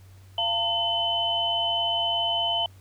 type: tone cluster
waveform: sine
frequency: 687 / 903 / 3035 Hz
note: F5 / A5 / F#7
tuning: -29 / +45 / +43 cents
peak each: -29 / -31 / -24 dBFS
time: 0.38-2.66 s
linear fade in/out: 2 ms
effects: added 95 Hz sine -47 dBFS peak until 2.8 s + pink hiss -59 dBFS RMS until 2.8 s